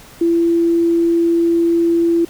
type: tone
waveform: sine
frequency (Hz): 337.1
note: E4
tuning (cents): +39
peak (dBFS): -11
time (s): 0.21-2.25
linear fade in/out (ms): 5
effects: pink hiss -41 dBFS RMS until 2.29 s